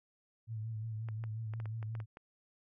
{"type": "tone with vibrato", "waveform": "sine", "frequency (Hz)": 110.7, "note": "A2", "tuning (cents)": 11, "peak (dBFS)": -37, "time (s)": [0.47, 2.06], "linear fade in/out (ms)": 50, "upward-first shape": "sine", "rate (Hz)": 5.6, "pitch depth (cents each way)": 48}
{"type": "clicks", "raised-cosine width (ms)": 0.5, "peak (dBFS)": -34, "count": 9, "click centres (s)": [1.087, 1.239, 1.537, 1.601, 1.657, 1.828, 1.952, 2.002, 2.171]}
{"effects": []}